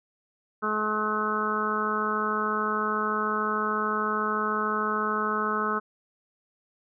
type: harmonic tone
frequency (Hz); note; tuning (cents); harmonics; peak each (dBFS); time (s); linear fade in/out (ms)
213.6; G#3; +49; 1 / 2 / 3 / 4 / 5 / 6 / 7; -33 / -32 / -40 / -39 / -31 / -28 / -33; 0.62-5.8; 20
effects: none